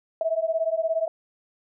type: beating tone pair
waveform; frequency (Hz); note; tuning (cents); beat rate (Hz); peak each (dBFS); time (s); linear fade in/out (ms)
sine; 642 / 659; E5 / E5; -46 / -1; 17; -25; 0.21-1.08; 2
effects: none